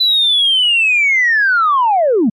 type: linear sweep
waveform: sine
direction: down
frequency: 4015 to 189.5 Hz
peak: -8 dBFS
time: 0-2.3 s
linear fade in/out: 10 ms
effects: tanh soft clip ceiling -5 dBFS + MP3 64 kbps